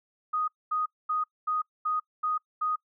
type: tone bursts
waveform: sine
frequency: 1244.5 Hz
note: D#6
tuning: in tune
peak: -25 dBFS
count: 7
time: 0.33-2.76 s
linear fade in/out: 10 ms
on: 150 ms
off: 230 ms
effects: noise-tail reverb RT60 0.1 s tail -25 dB re dry